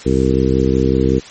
harmonic tone, 65.41 Hz, C2, in tune, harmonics 1 / 2 / 3 / 4 / 5 / 6 / 7, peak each -19 / -19 / -19 / -19 / -19 / -19 / -19 dBFS, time 0.05-1.2 s, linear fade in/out 20 ms, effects white hiss -36 dBFS RMS until 1.3 s + MP3 32 kbps

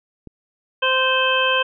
click, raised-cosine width 3 ms, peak -24 dBFS, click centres 0.273 s
harmonic tone, 520 Hz, C5, 11 cents flat, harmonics 1 / 2 / 3 / 5 / 6, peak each -22 / -22 / -22 / -22 / -22 dBFS, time 0.82-1.63 s, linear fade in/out 10 ms
effects none

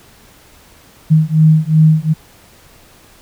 sine beating tone pair, 155.56 / 158.26 Hz, D#3 / D#3, 0 / +30 cents, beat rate 2.7 Hz, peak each -10 dBFS, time 1.1-2.14 s, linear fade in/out 20 ms, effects pink hiss -45 dBFS RMS until 3.21 s

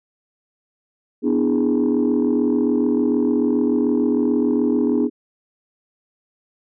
sine chord, E dominant seventh, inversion second, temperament equal, 246.9 / 293.7 / 329.6 / 415.3 Hz, B3 / D4 / E4 / G#4, 0 / 0 / 0 / 0 cents, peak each -18 / -19 / -23 / -21 dBFS, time 1.22-5.1 s, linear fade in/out 50 ms, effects tanh soft clip ceiling -10 dBFS

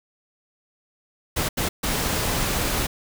pink noise bursts at uneven times, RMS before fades -24 dBFS, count 3, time 1.36-1.49 / 1.57-1.69 / 1.83-2.87 s, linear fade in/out 10 ms, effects none

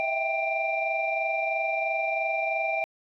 sine tone cluster, 649 / 672 / 784 / 2372 Hz, E5 / E5 / G5 / D7, -27 / +33 / 0 / +17 cents, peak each -29 / -35 / -30 / -28 dBFS, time 0-2.84 s, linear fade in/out 0 ms, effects tanh soft clip ceiling -16 dBFS

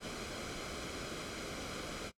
pink noise with comb filter, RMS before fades -42 dBFS, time 0-2.12 s, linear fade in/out 50 ms, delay 1.1 ms, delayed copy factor -0.55, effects noise-tail reverb RT60 0.1 s tail -21 dB re dry + low-pass 7000 Hz 12 dB/octave

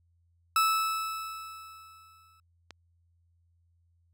40% pulse tone with exponential decay, 1309 Hz, E6, 13 cents flat, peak -20 dBFS, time 0.56-2.4 s, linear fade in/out 2 ms, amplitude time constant 400 ms
click, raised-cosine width 0.2 ms, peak -26 dBFS, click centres 2.707 s
effects added 85 Hz sine -65 dBFS peak until 4.13 s

